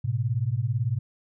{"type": "beating tone pair", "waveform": "sine", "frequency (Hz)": [108.7, 126.7], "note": ["A2", "B2"], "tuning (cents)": [-21, 45], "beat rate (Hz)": 18, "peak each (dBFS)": -26, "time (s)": [0.04, 0.99], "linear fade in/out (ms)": 10, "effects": []}